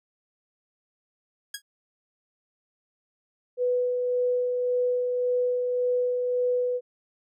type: tone with exponential decay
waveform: 10% pulse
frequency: 1649 Hz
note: G#6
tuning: 13 cents flat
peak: -20 dBFS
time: 1.54-1.62 s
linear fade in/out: 5 ms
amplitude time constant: 16 ms
type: tone with tremolo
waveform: sine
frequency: 495.1 Hz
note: B4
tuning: 4 cents sharp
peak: -21 dBFS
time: 3.57-6.81 s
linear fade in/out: 50 ms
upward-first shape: sine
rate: 1.8 Hz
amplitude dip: 30%
effects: none